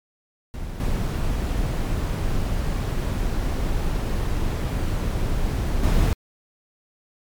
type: noise with level steps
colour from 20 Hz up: brown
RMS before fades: -31 / -23 / -18 dBFS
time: 0.54-6.13 s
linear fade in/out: 0 ms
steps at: 0.8 / 5.83 s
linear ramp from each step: 2 ms
effects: MP3 96 kbps